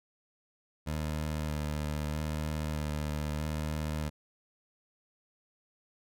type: tone with vibrato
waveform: 20% pulse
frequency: 76 Hz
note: D#2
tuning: 40 cents flat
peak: -27 dBFS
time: 0.86-4.1 s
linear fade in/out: 20 ms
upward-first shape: square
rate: 0.79 Hz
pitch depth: 19 cents each way
effects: none